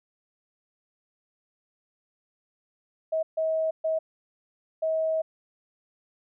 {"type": "tone bursts at uneven times", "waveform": "sine", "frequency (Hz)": 639, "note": "D#5", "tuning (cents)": 46, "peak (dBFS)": -23, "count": 4, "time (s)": [[3.12, 3.23], [3.37, 3.71], [3.84, 3.99], [4.82, 5.22]], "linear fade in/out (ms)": 10, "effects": []}